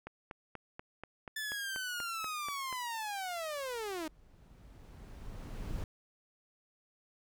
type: click train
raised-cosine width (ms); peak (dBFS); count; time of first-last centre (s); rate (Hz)
0.5; -28; 12; 0.07-2.727; 4.14
type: linear sweep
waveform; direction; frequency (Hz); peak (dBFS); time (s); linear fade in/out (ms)
sawtooth; down; 1760 to 301.2; -33; 1.36-4.08; 5
type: noise with exponential growth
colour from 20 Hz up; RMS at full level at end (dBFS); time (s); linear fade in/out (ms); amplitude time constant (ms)
brown; -38; 2.98-5.84; 2; 620
effects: none